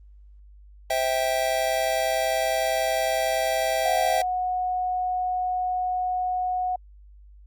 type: chord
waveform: square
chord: C major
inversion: none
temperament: just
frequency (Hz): 523.3 / 654.1 / 784.9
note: C5 / E5 / G5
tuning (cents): 0 / -14 / +2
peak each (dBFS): -31 / -25 / -28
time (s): 0.9-4.22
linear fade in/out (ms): 5
type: tone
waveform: sine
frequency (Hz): 732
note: F#5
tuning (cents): -19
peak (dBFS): -23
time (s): 3.85-6.76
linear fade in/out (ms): 5
effects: added 50 Hz sine -46 dBFS peak until 7.46 s + Opus 32 kbps